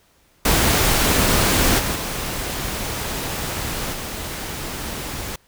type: noise with level steps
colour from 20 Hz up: pink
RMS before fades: -17 / -23 / -26 / -29 dBFS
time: 0.45-5.36 s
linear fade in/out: 5 ms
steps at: 1.78 / 1.94 / 3.92 s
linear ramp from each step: 20 ms
effects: pink hiss -58 dBFS RMS until 5.47 s